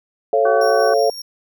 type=chord; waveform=sine; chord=A augmented; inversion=none; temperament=just; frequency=440 / 550 / 687.5 Hz; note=A4 / C#5 / E#5; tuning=0 / -14 / -27 cents; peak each=-17 dBFS; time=0.33-1.1 s; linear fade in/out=2 ms
type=harmonic tone; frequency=378.2 Hz; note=F#4; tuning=38 cents sharp; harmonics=1 / 2 / 3 / 4; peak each=-25 / -25 / -25 / -25 dBFS; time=0.45-0.94 s; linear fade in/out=5 ms
type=tone with tremolo; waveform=40% pulse; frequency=5560 Hz; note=F8; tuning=9 cents flat; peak=-27 dBFS; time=0.61-1.22 s; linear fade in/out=5 ms; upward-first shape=square; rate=5.3 Hz; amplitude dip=30%
effects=none